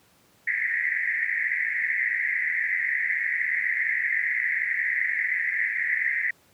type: band-pass noise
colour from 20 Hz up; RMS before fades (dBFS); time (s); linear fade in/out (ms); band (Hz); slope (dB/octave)
pink; -26; 0.47-6.31; 5; 1800 to 2100; 96
effects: pink hiss -60 dBFS RMS until 6.53 s + high-pass 100 Hz 12 dB/octave

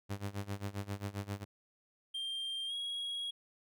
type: tone with tremolo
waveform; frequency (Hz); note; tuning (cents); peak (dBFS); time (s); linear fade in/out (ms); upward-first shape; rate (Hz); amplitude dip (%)
sawtooth; 100.3; G2; +40; -31; 0.09-1.45; 20; sine; 7.5; 90
type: tone with pitch glide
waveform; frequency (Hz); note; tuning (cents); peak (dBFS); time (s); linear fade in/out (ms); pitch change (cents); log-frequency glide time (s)
triangle; 3182 to 3308; G7 to G#7; +25 to -8; -35; 2.14-3.31; 10; +67; 2.67-2.73
effects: none

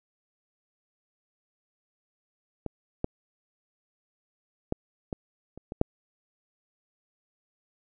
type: clicks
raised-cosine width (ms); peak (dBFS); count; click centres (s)
2; -19 / -13 / -13 / -18 / -29 / -22 / -7; 7; 2.663 / 3.044 / 4.724 / 5.128 / 5.576 / 5.721 / 5.814
effects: none

